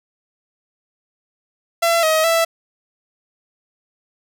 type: tone with pitch steps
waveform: sawtooth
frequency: 674 / 632 / 662 Hz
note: E5 / D#5 / E5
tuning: +38 / +27 / +7 cents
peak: -10 dBFS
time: 1.82-2.45 s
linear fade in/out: 10 ms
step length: 210 ms
effects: none